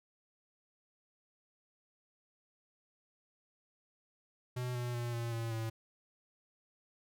square tone with pitch steps, 124.6 / 122.11 / 119.66 / 117.27 / 114.92 / 112.62 Hz, B2 / B2 / A#2 / A#2 / A#2 / A2, +16 / -19 / +46 / +11 / -24 / +41 cents, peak -36 dBFS, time 4.56-5.7 s, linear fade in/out 10 ms, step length 190 ms, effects none

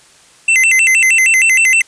square tone with vibrato, 2349 Hz, D7, in tune, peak -8 dBFS, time 0.48-1.82 s, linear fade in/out 5 ms, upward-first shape square, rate 6.4 Hz, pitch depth 230 cents each way, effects white hiss -45 dBFS RMS until 1.87 s + resampled to 22050 Hz

